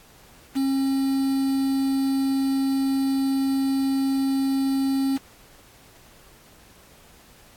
triangle tone with quantisation, 270 Hz, C#4, 45 cents flat, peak -18 dBFS, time 0.55-5.18 s, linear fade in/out 20 ms, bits 6, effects pink hiss -52 dBFS RMS until 7.56 s + AAC 64 kbps

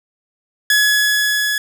sawtooth tone with level ramp, 1693 Hz, G#6, 33 cents sharp, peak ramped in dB -7 to -13 dBFS, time 0.7-1.58 s, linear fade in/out 2 ms, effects none

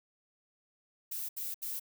violet noise bursts, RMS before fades -38 dBFS, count 3, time 1.11-1.798 s, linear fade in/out 10 ms, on 180 ms, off 74 ms, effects none

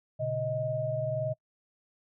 sine tone cluster, 120 / 141.3 / 627 Hz, B2 / C#3 / D#5, -49 / +34 / +13 cents, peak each -35 / -36 / -30 dBFS, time 0.19-1.34 s, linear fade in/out 20 ms, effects noise-tail reverb RT60 0.1 s tail -24 dB re dry

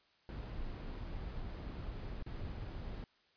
brown noise with dropouts, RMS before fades -43 dBFS, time 0.29-3.04 s, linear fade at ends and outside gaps 1 ms, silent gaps 2.225-2.263 s, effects white hiss -71 dBFS RMS until 3.36 s + resampled to 11025 Hz

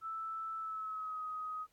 sine tone with pitch glide, 1318.5 to 1257.5 Hz, E6 to D#6, 0 to +18 cents, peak -38 dBFS, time 0.01-1.67 s, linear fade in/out 50 ms, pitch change -82 cents, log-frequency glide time 0.58-1.23 s, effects pink hiss -74 dBFS RMS until 1.72 s + AAC 64 kbps

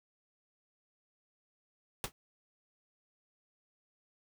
pink noise with exponential decay, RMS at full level -31 dBFS, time 2.04-2.12 s, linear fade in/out 0 ms, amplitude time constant 16 ms, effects none

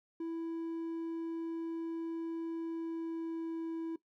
triangle tone with pitch glide, 330.1 to 328 Hz, E4 to E4, +2 to -9 cents, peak -33 dBFS, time 0.2-3.96 s, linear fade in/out 5 ms, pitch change -11 cents, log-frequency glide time 2.54-3.78 s, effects noise-tail reverb RT60 0.1 s tail -18 dB re dry + tanh soft clip ceiling -29 dBFS

